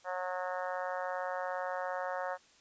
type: harmonic tone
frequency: 182.6 Hz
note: F#3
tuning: 23 cents flat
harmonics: 3 / 4 / 5 / 6 / 7 / 8 / 9 / 10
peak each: -38 / -40 / -42 / -44 / -45 / -46 / -47 / -48 dBFS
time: 0.04-2.38 s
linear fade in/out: 50 ms
effects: white hiss -63 dBFS RMS until 2.6 s + resampled to 16000 Hz